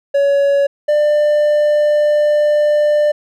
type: tone pair in turn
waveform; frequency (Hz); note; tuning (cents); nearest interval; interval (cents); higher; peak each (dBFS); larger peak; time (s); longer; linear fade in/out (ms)
triangle; 562 / 595.4; C#5 / D5; +24 / +24; minor second; 100; second; -8; neither; 0.14-0.67 / 0.88-3.12; second; 10
effects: none